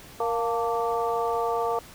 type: harmonic tone with a mistuned harmonic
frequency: 233.1 Hz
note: A#3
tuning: in tune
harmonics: 2 / 3 / 4 / 5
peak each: -27 / -29 / -30 / -31 dBFS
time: 0.2-1.79 s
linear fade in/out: 2 ms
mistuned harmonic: 4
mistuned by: -72 cents
effects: pink hiss -47 dBFS RMS until 1.94 s